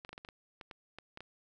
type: clicks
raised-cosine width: 0.3 ms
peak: -30 dBFS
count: 11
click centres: 0.049 / 0.092 / 0.13 / 0.179 / 0.249 / 0.288 / 0.612 / 0.712 / 0.986 / 1.174 / 1.206 s
effects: none